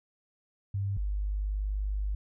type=tone pair in turn; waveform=sine; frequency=99 / 50.37 Hz; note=G2 / G1; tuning=+18 / +48 cents; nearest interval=octave; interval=1170 cents; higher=first; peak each=-28 dBFS; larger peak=neither; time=0.74-0.97 / 0.97-2.15 s; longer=second; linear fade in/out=5 ms; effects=none